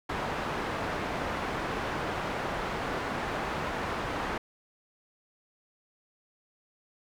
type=low-pass noise; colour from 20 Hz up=white; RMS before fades=-33 dBFS; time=0.09-4.38 s; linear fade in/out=5 ms; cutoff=1300 Hz; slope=12 dB/octave; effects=none